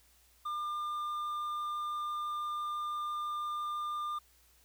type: tone with hard clipping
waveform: triangle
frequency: 1201 Hz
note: D6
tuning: 38 cents sharp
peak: -35 dBFS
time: 0.45-4.19 s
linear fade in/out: 10 ms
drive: 7 dB
effects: added 60 Hz sine -68 dBFS peak until 4.64 s + white hiss -66 dBFS RMS until 4.64 s